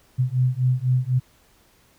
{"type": "beating tone pair", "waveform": "sine", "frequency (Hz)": [125.3, 129.3], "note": ["B2", "C3"], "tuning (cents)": [25, -20], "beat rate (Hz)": 4, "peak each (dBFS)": -21, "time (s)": [0.18, 1.2], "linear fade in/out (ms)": 20, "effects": ["pink hiss -58 dBFS RMS until 1.98 s"]}